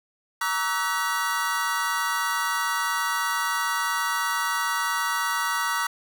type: tone cluster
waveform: square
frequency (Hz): 935 / 1142 / 1305 / 1498 / 1933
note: A#5 / D6 / E6 / F#6 / B6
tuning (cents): +5 / -49 / -18 / +21 / -38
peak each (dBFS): -31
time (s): 0.41-5.87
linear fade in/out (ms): 5
effects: none